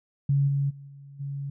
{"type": "tone with level steps", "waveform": "sine", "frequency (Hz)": 140, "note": "C#3", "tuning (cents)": 18, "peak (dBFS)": [-19, -22, -41, -43, -30], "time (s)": [0.29, 1.5], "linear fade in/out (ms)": 5, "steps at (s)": [0.47, 0.69, 0.87, 1.19], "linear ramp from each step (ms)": 20, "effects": []}